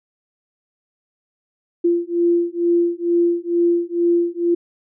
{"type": "beating tone pair", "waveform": "sine", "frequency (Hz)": [343.1, 345.3], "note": ["F4", "F4"], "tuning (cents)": [-31, -20], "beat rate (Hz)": 2.2, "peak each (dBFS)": -18, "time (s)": [1.84, 4.55], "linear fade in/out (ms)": 10, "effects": []}